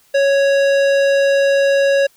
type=tone with tanh clipping; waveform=sine; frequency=554.4 Hz; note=C#5; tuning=in tune; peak=-13 dBFS; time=0.14-2.07 s; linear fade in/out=10 ms; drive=17 dB; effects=white hiss -54 dBFS RMS until 2.16 s